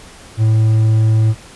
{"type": "tone with hard clipping", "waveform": "triangle", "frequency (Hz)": 110, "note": "A2", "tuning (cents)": 0, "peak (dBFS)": -10, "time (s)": [0.37, 1.35], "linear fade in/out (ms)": 50, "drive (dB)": 6, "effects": ["pink hiss -39 dBFS RMS until 1.55 s", "resampled to 24000 Hz"]}